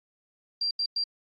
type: tone bursts at uneven times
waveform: sine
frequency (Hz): 4732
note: D8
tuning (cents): +12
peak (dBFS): -25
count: 3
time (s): 0.61-0.71 / 0.79-0.86 / 0.96-1.04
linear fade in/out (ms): 5
effects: AAC 32 kbps